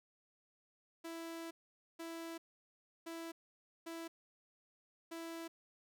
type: tone bursts at uneven times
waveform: sawtooth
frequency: 331 Hz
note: E4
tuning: 7 cents sharp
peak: -40 dBFS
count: 5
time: 1.04-1.51 / 1.99-2.38 / 3.06-3.32 / 3.86-4.08 / 5.11-5.48 s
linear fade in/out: 10 ms
effects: none